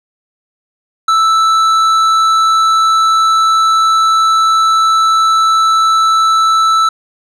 triangle tone with tanh clipping, 1318.5 Hz, E6, in tune, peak -9 dBFS, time 1.08-6.89 s, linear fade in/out 5 ms, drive 14 dB, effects none

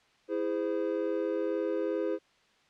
triangle chord, E augmented, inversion none, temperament just, 329.6 / 412 / 515 Hz, E4 / G#4 / B#4, 0 / -14 / -28 cents, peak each -31 dBFS, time 0.28-2.19 s, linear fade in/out 50 ms, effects white hiss -65 dBFS RMS until 2.69 s + low-pass 4000 Hz 12 dB/octave

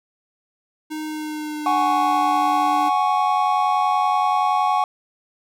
square tone with pitch glide, 309.1 to 297.4 Hz, D#4 to D4, -11 to +22 cents, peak -27 dBFS, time 0.9-2.9 s, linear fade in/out 20 ms, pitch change -67 cents, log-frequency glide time 1.05-1.95 s
triangle chord, F# suspended second, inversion none, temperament equal, 740 / 830.6 / 1108.7 Hz, F#5 / G#5 / C#6, 0 / 0 / 0 cents, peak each -19 dBFS, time 1.66-4.84 s, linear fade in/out 2 ms
effects none

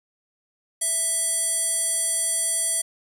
square tone with band-pass filter, 659.3 Hz, E5, in tune, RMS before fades -24 dBFS, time 0.81-2.82 s, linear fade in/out 10 ms, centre 9400 Hz, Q 8.6, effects none

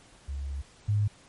sine tone pair in turn, 69.4 / 103.98 Hz, C#2 / G#2, +3 / +3 cents, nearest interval perfect fifth, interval 700 cents, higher second, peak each -31 / -22 dBFS, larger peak second, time 0.28-0.62 / 0.88-1.08 s, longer first, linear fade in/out 10 ms, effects pink hiss -56 dBFS RMS until 1.28 s + MP3 48 kbps

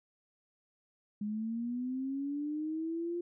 sine linear sweep, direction up, 205.5 to 350 Hz, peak -33 dBFS, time 1.21-3.21 s, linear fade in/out 5 ms, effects none

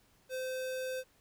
square tone, 516 Hz, C5, 24 cents flat, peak -36 dBFS, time 0.29-1.04 s, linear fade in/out 50 ms, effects pink hiss -68 dBFS RMS until 1.2 s

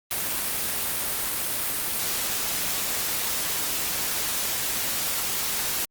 white noise, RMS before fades -27 dBFS, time 0.11-5.85 s, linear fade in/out 0 ms, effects Opus 32 kbps

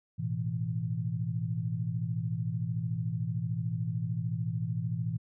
sine chord, A suspended second, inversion none, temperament equal, 110 / 123.47 / 164.81 Hz, A2 / B2 / E3, 0 / 0 / 0 cents, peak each -34 dBFS, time 0.18-5.18 s, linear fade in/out 20 ms, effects none

